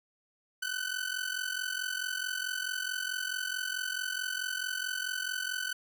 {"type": "ring-modulated tone", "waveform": "sawtooth", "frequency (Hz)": 1506, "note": "F#6", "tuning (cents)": 30, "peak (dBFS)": -26, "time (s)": [0.62, 5.73], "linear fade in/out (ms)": 5, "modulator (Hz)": 22.3, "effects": []}